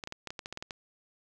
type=clicks; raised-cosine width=0.2 ms; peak=-21 dBFS; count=11; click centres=0.038 / 0.074 / 0.124 / 0.273 / 0.305 / 0.392 / 0.459 / 0.526 / 0.574 / 0.625 / 0.708 s; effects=none